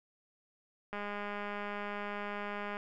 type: click train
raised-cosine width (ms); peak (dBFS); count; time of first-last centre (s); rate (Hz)
0.5; -25; 378; 0.93-2.769; 205
effects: none

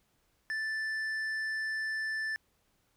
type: tone with tanh clipping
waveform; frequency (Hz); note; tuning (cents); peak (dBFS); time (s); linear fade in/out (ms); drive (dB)
sine; 1760; A6; 0; -33; 0.5-2.36; 0; 7
effects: pink hiss -73 dBFS RMS until 2.96 s

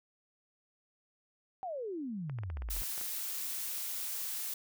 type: exponential sweep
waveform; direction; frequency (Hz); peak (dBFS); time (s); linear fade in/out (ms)
sine; down; 784 to 37.95; -36; 1.63-2.82; 0
type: clicks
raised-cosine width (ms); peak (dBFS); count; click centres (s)
0.5; -32; 11; 2.297 / 2.387 / 2.435 / 2.501 / 2.571 / 2.621 / 2.688 / 2.765 / 2.834 / 2.979 / 3.013
type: noise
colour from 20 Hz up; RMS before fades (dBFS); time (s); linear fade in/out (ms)
blue; -38; 2.7-4.54; 5
effects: none

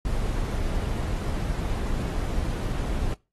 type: noise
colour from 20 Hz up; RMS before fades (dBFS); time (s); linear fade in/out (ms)
brown; -27; 0.05-3.14; 2
effects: noise-tail reverb RT60 0.3 s tail -24 dB re dry + AAC 32 kbps

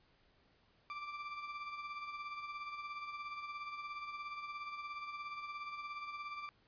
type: tone with tremolo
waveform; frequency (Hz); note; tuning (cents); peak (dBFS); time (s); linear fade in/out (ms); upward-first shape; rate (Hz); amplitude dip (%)
30% pulse; 1174.7; D6; 0; -38; 0.9-6.49; 0; sine; 17; 50
effects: pink hiss -71 dBFS RMS until 6.67 s + resampled to 11025 Hz

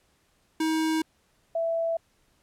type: tone pair in turn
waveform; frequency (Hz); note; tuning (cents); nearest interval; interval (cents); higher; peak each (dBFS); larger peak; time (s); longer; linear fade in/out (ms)
square / sine; 317.8 / 662.6; D#4 / E5; +37 / +9; octave + minor second; 1272; second; -24; neither; 0.6-1.02 / 1.55-1.97; neither; 5
effects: pink hiss -67 dBFS RMS until 2.42 s + low-pass 12000 Hz 12 dB/octave

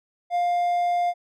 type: tone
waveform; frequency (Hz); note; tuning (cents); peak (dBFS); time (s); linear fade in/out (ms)
triangle; 703; F5; +11; -18; 0.3-1.14; 50
effects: none

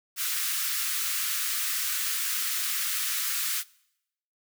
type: high-pass noise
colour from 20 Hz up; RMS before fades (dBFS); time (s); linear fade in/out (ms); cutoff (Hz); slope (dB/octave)
white; -29; 0.16-3.64; 50; 1200; 48
effects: noise-tail reverb RT60 0.8 s tail -23 dB re dry

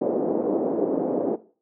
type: band-pass noise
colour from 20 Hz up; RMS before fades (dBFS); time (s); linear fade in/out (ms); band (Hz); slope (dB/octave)
pink; -24; 0.01-1.36; 10; 270 to 580; 24
effects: noise-tail reverb RT60 0.4 s tail -17 dB re dry

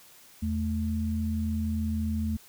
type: tone pair together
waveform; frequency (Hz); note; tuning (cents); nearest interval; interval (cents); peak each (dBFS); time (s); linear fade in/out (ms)
sine; 81.8 / 218.4; E2 / A3; -13 / -13; octave + perfect fourth; 1700; -29 / -29; 0.42-2.37; 10
effects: white hiss -54 dBFS RMS until 2.48 s

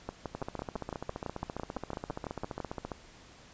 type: two click trains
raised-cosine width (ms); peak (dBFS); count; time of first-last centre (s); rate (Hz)
1; -21 / -22; 16 / 39; 0.09-2.603 / 0.35-2.918; 5.97 / 14.8
effects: pink hiss -55 dBFS RMS until 3.53 s + resampled to 16000 Hz

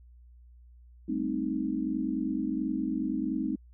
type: chord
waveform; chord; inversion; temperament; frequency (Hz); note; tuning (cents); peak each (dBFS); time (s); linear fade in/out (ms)
sine; A half-diminished seventh; third; equal with one note detuned; 197.25 / 220 / 261.6 / 311.1; G3 / A3 / C4 / Eb4; +11 / 0 / 0 / 0; -36 / -35 / -32 / -32; 1.08-3.56; 10
effects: added 60 Hz sine -51 dBFS peak until 3.73 s

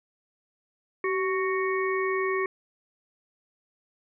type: harmonic tone with a mistuned harmonic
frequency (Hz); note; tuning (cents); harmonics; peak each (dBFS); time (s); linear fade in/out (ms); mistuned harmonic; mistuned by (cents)
370; F#4; 0; 1 / 3 / 5 / 6; -26 / -31 / -33 / -34; 1.04-2.46; 2; 1; +55
effects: none

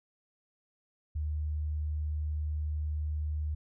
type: tone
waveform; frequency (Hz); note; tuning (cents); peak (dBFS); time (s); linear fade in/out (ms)
sine; 75.9; D#2; -42; -30; 1.15-3.55; 10
effects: none

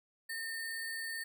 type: tone with sample-and-hold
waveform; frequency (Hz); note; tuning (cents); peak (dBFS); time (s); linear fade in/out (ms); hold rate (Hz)
sine; 1818; A#6; -44; -37; 0.29-1.24; 10; 6300
effects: none

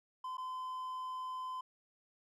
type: tone with dropouts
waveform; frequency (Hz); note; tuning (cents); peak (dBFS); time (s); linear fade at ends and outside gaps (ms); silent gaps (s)
triangle; 1024; C6; -38; -37; 0.24-1.61; 5; 0.371-0.38
effects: none

